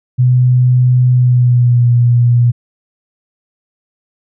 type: tone with pitch glide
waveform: sine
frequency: 125.5 to 120.46 Hz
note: B2 to B2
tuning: +28 to -43 cents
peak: -6 dBFS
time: 0.18-2.52 s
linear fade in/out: 20 ms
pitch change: -71 cents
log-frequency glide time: 1.12-1.89 s
effects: none